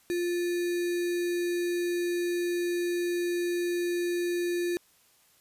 sine tone with sample-and-hold, 349.2 Hz, F4, in tune, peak -26 dBFS, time 0.1-4.77 s, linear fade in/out 0 ms, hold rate 2100 Hz, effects white hiss -63 dBFS RMS until 5.4 s + resampled to 32000 Hz

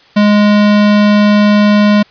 square tone, 207.7 Hz, G#3, in tune, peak -6 dBFS, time 0.16-2.03 s, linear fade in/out 10 ms, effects white hiss -44 dBFS RMS until 2.1 s + resampled to 11025 Hz

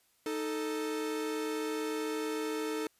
45% pulse tone pair together, 311.1 / 440 Hz, D#4 / A4, 0 / 0 cents, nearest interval tritone, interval 600 cents, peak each -36 / -35 dBFS, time 0.26-2.87 s, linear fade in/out 2 ms, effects white hiss -70 dBFS RMS until 2.99 s + resampled to 32000 Hz

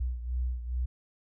sine beating tone pair, 61.3 / 63.7 Hz, B1 / C2, -12 / -46 cents, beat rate 2.4 Hz, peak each -30 / -36 dBFS, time 0-0.86 s, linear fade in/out 10 ms, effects none

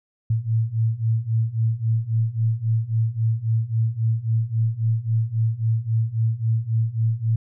sine beating tone pair, 110.7 / 114.4 Hz, A2 / A#2, +11 / -32 cents, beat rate 3.7 Hz, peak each -23 / -21 dBFS, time 0.3-7.36 s, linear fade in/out 5 ms, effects none

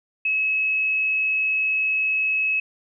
sine tone, 2575 Hz, E7, 41 cents flat, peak -19 dBFS, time 0.25-2.6 s, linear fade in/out 5 ms, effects none

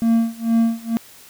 triangle tone with tremolo, 228.7 Hz, A#3, 33 cents flat, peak -10 dBFS, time 0.02-0.97 s, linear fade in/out 0 ms, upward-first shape sine, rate 2.2 Hz, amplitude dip 95%, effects white hiss -45 dBFS RMS until 1.29 s

